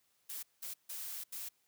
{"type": "noise bursts at uneven times", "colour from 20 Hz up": "blue", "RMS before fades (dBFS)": -43, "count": 4, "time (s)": [[0.29, 0.43], [0.62, 0.74], [0.89, 1.24], [1.32, 1.49]], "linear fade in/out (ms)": 10, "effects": ["white hiss -75 dBFS RMS until 1.67 s", "high-pass 80 Hz 12 dB/octave"]}